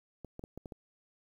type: clicks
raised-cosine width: 2 ms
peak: -30 dBFS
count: 6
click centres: 0.247 / 0.394 / 0.439 / 0.576 / 0.658 / 0.722 s
effects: 10-bit